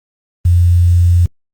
sine tone with quantisation, 87.31 Hz, F2, in tune, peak -6 dBFS, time 0.45-1.26 s, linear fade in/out 5 ms, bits 6, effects Opus 24 kbps

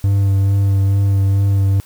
triangle tone with vibrato, 98.5 Hz, G2, 9 cents sharp, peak -9 dBFS, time 0.04-1.8 s, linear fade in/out 0 ms, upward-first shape sine, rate 2.3 Hz, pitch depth 17 cents each way, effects white hiss -46 dBFS RMS until 1.85 s

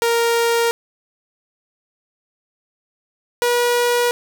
sawtooth tone pair in turn, 466.2 / 482.7 Hz, A#4 / B4, 0 / -40 cents, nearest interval minor second, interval 60 cents, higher second, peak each -11 dBFS, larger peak neither, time 0.02-0.71 / 3.42-4.11 s, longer neither, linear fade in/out 0 ms, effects none

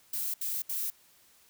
violet noise bursts, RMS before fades -33 dBFS, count 3, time 0.13-0.902 s, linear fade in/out 5 ms, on 210 ms, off 71 ms, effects white hiss -62 dBFS RMS until 1.49 s

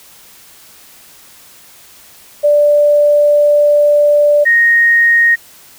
sine tone pair in turn, 587.3 / 1864.6 Hz, D5 / A#6, 0 / 0 cents, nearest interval octave + minor sixth, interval 2000 cents, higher second, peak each -6 dBFS, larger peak neither, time 2.43-4.45 / 4.45-5.36 s, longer first, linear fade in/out 20 ms, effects white hiss -41 dBFS RMS until 5.78 s

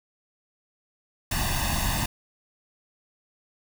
pink noise with comb filter, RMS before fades -26 dBFS, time 1.31-2.06 s, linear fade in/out 5 ms, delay 1.1 ms, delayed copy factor +0.95, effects none

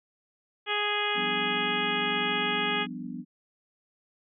harmonic tone, 415.3 Hz, G#4, in tune, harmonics 1 / 2 / 3 / 4 / 5 / 6 / 7 / 8, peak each -34 / -34 / -34 / -34 / -34 / -34 / -34 / -34 dBFS, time 0.66-2.87 s, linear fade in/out 50 ms
sine chord, G dominant seventh, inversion third, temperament equal, 174.61 / 196 / 246.9 / 293.7 Hz, F3 / G3 / B3 / D4, 0 / 0 / 0 / 0 cents, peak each -41 / -41 / -37 / -42 dBFS, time 1.14-3.25 s, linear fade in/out 50 ms
effects none

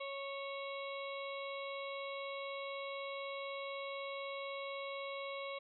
harmonic tone, 552 Hz, C#5, 7 cents flat, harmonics 1 / 2 / 4 / 5 / 6 / 7, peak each -43 / -47 / -48 / -53 / -55 / -53 dBFS, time 0-5.59 s, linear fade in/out 10 ms, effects none

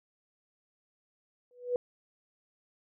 sine tone with exponential growth, 491.5 Hz, B4, 8 cents flat, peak -23 dBFS, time 1.51-1.76 s, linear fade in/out 1 ms, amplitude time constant 53 ms, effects none

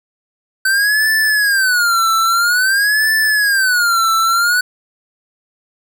square tone with vibrato, 1529 Hz, G6, 44 cents flat, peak -12 dBFS, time 0.65-4.61 s, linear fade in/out 5 ms, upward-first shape sine, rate 0.5 Hz, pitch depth 240 cents each way, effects none

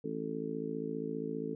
harmonic tone, 55 Hz, A1, in tune, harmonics 3 / 4 / 5 / 6 / 7 / 8, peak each -43 / -42 / -40 / -45 / -46 / -39 dBFS, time 0.04-1.55 s, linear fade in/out 5 ms, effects none

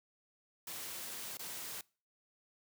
white noise with dropouts, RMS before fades -44 dBFS, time 0.67-1.81 s, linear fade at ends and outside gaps 2 ms, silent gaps 1.371-1.393 s, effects noise-tail reverb RT60 0.4 s tail -25 dB re dry + high-pass 100 Hz 12 dB/octave

